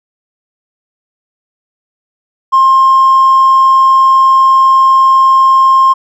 sine tone with hard clipping, 1062 Hz, C6, 25 cents sharp, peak -4 dBFS, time 2.52-5.94 s, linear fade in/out 20 ms, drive 1 dB, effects none

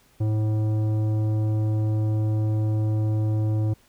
sine tone with tanh clipping, 107.9 Hz, A2, 33 cents flat, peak -22 dBFS, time 0.2-3.74 s, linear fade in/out 10 ms, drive 12 dB, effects pink hiss -59 dBFS RMS until 3.88 s

